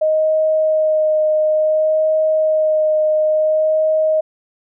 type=tone with vibrato; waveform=sine; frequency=622.3 Hz; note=D#5; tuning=in tune; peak=-12 dBFS; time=0.01-4.21 s; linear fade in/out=10 ms; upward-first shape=sine; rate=0.57 Hz; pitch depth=13 cents each way; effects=none